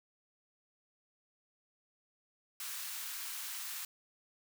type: high-pass noise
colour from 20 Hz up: white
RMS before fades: -42 dBFS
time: 2.6-3.85 s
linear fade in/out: 2 ms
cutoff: 1000 Hz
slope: 24 dB/octave
effects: none